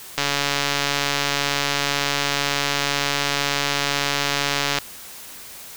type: click train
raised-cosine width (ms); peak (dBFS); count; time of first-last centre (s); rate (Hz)
0.2; -3; 655; 0.18-4.786; 142
effects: white hiss -39 dBFS RMS until 5.76 s